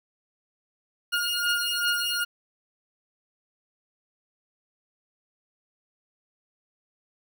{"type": "beating tone pair", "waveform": "20% pulse", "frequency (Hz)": [1424, 1426.6], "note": ["F6", "F6"], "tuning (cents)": [33, 36], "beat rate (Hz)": 2.6, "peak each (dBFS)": -22, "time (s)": [1.12, 2.25], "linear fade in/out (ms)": 20, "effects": []}